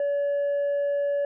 triangle tone with tanh clipping, 570 Hz, C#5, 48 cents sharp, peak -23 dBFS, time 0-1.25 s, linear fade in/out 2 ms, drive 7 dB, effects none

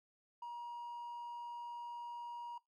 triangle tone, 952 Hz, A#5, 36 cents sharp, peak -40 dBFS, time 0.42-2.58 s, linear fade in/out 5 ms, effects noise-tail reverb RT60 0.2 s tail -23 dB re dry + tanh soft clip ceiling -39 dBFS

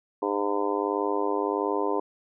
harmonic tone, 101.5 Hz, G#2, 39 cents flat, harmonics 3 / 4 / 5 / 6 / 7 / 8 / 9 / 10, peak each -31 / -28 / -32 / -37 / -36 / -41 / -32 / -33 dBFS, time 0.22-2 s, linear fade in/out 5 ms, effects none

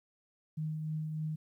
sine tone with tremolo, 155.56 Hz, D#3, in tune, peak -32 dBFS, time 0.57-1.36 s, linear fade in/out 10 ms, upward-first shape triangle, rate 3.3 Hz, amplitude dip 35%, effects 12-bit

